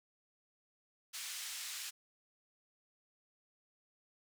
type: band-pass noise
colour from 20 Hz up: white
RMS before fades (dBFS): -44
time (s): 1.13-1.91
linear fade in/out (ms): 20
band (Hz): 1800 to 8300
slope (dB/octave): 12
effects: none